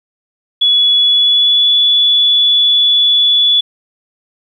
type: tone with pitch glide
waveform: sine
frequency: 3396 to 3431 Hz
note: G#7 to A7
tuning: +38 to -44 cents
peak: -7 dBFS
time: 0.61-3.61 s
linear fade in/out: 10 ms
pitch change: +18 cents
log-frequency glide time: 0.95-1.73 s
effects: 8-bit